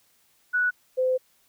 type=tone pair in turn; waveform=sine; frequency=1474 / 513.4 Hz; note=F#6 / C5; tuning=-7 / -33 cents; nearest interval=octave + tritone; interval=1826 cents; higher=first; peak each=-20 / -20 dBFS; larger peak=neither; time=0.53-0.71 / 0.97-1.18 s; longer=second; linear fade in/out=20 ms; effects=white hiss -64 dBFS RMS until 1.48 s